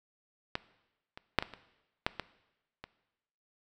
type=clicks; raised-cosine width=0.3 ms; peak=-15 / -28 / -7 / -18 / -28 / -11 / -18 / -26 dBFS; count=8; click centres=0.554 / 1.175 / 1.387 / 1.425 / 1.537 / 2.065 / 2.197 / 2.84 s; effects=noise-tail reverb RT60 1.0 s tail -18 dB re dry